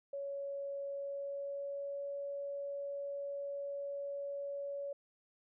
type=tone with pitch glide; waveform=sine; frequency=559 to 563.5 Hz; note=C#5 to C#5; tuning=+14 to +28 cents; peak=-38 dBFS; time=0.13-4.93 s; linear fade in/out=5 ms; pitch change=+14 cents; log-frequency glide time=0.88-2.1 s; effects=none